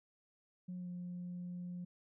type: tone with pitch glide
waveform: sine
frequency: 180.5 to 177.6 Hz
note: F#3 to F3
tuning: -43 to +29 cents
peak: -40 dBFS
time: 0.68-1.85 s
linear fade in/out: 10 ms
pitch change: -28 cents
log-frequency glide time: 0.78-0.88 s
effects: tanh soft clip ceiling -38 dBFS